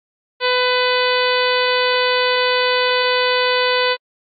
harmonic tone, 500 Hz, B4, 21 cents sharp, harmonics 1 / 2 / 3 / 4 / 5 / 6 / 7 / 8 / 9, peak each -18 / -21 / -23 / -24 / -25 / -26 / -26 / -27 / -28 dBFS, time 0.4-3.97 s, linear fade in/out 50 ms, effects AAC 64 kbps

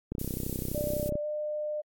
click train, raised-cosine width 3 ms, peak -20 dBFS, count 34, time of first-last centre 0.12-1.154 s, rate 31.9 Hz
violet noise, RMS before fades -39 dBFS, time 0.19-1.09 s, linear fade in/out 5 ms
sine tone with pitch glide, 592 to 602.3 Hz, D5 to D5, +14 to +44 cents, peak -30 dBFS, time 0.74-1.82 s, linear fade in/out 20 ms, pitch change +30 cents, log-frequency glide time 1.21-1.26 s
effects AAC 64 kbps

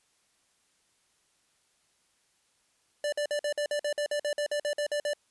square tone bursts, 587.3 Hz, D5, in tune, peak -28 dBFS, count 16, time 3.04-5.134 s, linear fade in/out 2 ms, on 84 ms, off 50 ms, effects white hiss -70 dBFS RMS until 5.3 s + resampled to 24000 Hz

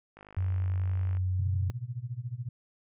click train, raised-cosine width 0.5 ms, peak -34 dBFS, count 52, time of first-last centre 0.17-1.17 s, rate 51 Hz
sine tone, 92.3 Hz, F#2, 4 cents flat, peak -26 dBFS, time 0.37-1.7 s, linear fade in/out 0 ms
sine tone with tremolo, 121.3 Hz, B2, 31 cents flat, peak -30 dBFS, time 1.39-2.49 s, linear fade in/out 5 ms, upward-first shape sine, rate 14 Hz, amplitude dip 90%
effects none

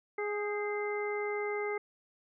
harmonic tone with a mistuned harmonic, 415.3 Hz, G#4, in tune, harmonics 1 / 2 / 3 / 4 / 5, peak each -33 / -41 / -43 / -48 / -39 dBFS, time 0.18-1.78 s, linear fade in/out 5 ms, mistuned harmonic 4, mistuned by -68 cents, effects none

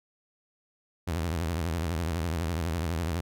sawtooth tone with vibrato, 83 Hz, E2, 12 cents sharp, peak -24 dBFS, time 1.07-3.21 s, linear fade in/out 10 ms, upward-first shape sine, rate 12 Hz, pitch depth 150 cents each way, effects none

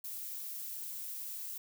violet noise, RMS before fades -42 dBFS, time 0.04-1.58 s, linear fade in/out 5 ms, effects none

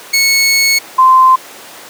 20% pulse / sine tone pair in turn, 2200 / 1038.3 Hz, C#7 / C6, -14 / -14 cents, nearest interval octave + minor second, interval 1300 cents, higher first, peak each -3 dBFS, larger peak neither, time 0.13-0.79 / 0.98-1.36 s, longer first, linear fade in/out 10 ms, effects pink hiss -32 dBFS RMS until 1.89 s + high-pass 400 Hz 12 dB/octave

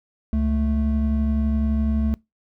triangle tone pair together, 69.25 / 219.6 Hz, C#2 / A3, -1 / -3 cents, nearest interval octave + minor sixth, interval 1998 cents, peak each -19 / -20 dBFS, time 0.33-2.14 s, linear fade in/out 0 ms, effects noise-tail reverb RT60 0.2 s tail -24 dB re dry

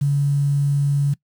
sine tone with quantisation, 142.1 Hz, C#3, 43 cents sharp, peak -15 dBFS, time 0.01-1.14 s, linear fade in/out 10 ms, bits 7, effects noise-tail reverb RT60 0.1 s tail -21 dB re dry

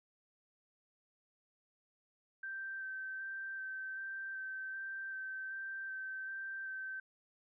sine tone with vibrato, 1557 Hz, G6, 12 cents flat, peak -40 dBFS, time 2.43-7 s, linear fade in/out 5 ms, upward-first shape square, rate 1.3 Hz, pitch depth 11 cents each way, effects none

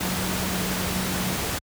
sine tone in noise, 185 Hz, F#3, in tune, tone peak -29 dBFS, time 0.02-1.36 s, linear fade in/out 10 ms, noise pink, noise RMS -27 dBFS, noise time 0-1.59 s, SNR -5 dB, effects high-pass 60 Hz 12 dB/octave

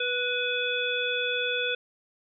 harmonic tone with a mistuned harmonic, 491.7 Hz, B4, 8 cents flat, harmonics 1 / 3 / 5 / 7, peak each -31 / -31 / -31 / -31 dBFS, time 0-1.75 s, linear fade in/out 5 ms, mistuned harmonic 5, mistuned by +46 cents, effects none

